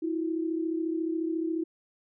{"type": "tone pair together", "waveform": "sine", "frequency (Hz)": [323, 357.2], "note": ["E4", "F4"], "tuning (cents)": [-35, 39], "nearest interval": "major second", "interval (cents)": 174, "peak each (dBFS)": [-28, -34], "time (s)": [0.02, 1.64], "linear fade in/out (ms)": 10, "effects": []}